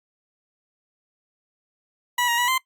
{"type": "tone with pitch steps", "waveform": "20% pulse", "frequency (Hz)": [974, 945, 973, 1040], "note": ["B5", "A#5", "B5", "C6"], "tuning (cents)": [-24, 23, -26, -11], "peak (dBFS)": -15, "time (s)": [2.18, 2.58], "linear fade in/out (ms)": 5, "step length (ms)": 100, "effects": ["noise-tail reverb RT60 0.1 s tail -20 dB re dry", "Opus 48 kbps"]}